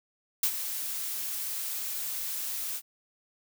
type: noise with ADSR envelope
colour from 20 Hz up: blue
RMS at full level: -24 dBFS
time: 0.43-2.82 s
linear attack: 4 ms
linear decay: 69 ms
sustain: -10 dB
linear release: 63 ms
effects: none

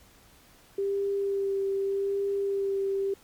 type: tone with vibrato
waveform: sine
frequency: 394.9 Hz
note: G4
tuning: 13 cents sharp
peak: -25 dBFS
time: 0.78-3.14 s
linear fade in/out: 5 ms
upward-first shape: sine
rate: 0.83 Hz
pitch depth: 15 cents each way
effects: pink hiss -57 dBFS RMS until 3.23 s + MP3 96 kbps

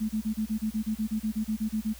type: tone bursts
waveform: sine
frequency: 217 Hz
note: A3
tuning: 24 cents flat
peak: -25 dBFS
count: 16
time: 0-1.938 s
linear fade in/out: 20 ms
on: 93 ms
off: 30 ms
effects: added 60 Hz sine -46 dBFS peak until 1.99 s + white hiss -50 dBFS RMS until 1.99 s

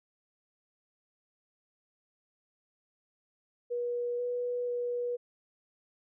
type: tone with pitch steps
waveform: sine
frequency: 482.7 / 489 / 485.1 Hz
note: B4 / B4 / B4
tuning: -40 / -17 / -31 cents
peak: -30 dBFS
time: 3.7-5.17 s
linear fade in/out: 20 ms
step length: 490 ms
effects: none

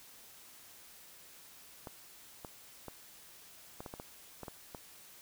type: clicks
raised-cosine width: 1 ms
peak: -29 dBFS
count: 10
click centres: 1.872 / 2.448 / 2.883 / 3.805 / 3.862 / 3.939 / 3.999 / 4.433 / 4.482 / 4.748 s
effects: white hiss -56 dBFS RMS until 5.21 s

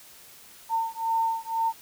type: beating tone pair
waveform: sine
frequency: 905 / 907 Hz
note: A5 / A#5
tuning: +48 / -48 cents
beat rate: 2 Hz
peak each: -27 dBFS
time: 0.69-1.73 s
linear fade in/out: 50 ms
effects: white hiss -50 dBFS RMS until 1.81 s

